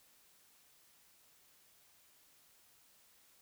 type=silence; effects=white hiss -67 dBFS RMS until 3.41 s